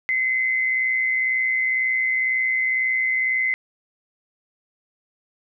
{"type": "tone pair together", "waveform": "sine", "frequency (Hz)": [2049, 2171], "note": ["C7", "C#7"], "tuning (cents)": [-37, -37], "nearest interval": "minor second", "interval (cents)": 100, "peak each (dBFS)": [-19, -29], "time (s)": [0.09, 3.54], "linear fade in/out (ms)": 0, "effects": []}